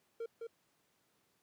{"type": "tone with echo", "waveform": "triangle", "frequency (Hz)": 460, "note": "A#4", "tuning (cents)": -23, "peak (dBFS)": -36, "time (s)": [0.2, 0.26], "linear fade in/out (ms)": 5, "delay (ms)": 210, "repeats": 1, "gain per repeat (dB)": -3, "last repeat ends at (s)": 0.47, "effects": ["pink hiss -75 dBFS RMS until 1.42 s", "high-pass 150 Hz 12 dB/octave"]}